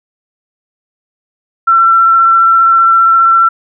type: tone with vibrato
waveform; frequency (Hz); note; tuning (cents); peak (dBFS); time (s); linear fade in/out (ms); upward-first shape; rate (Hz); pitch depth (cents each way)
sine; 1349; E6; +40; -4; 1.67-3.49; 10; triangle; 15; 15
effects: none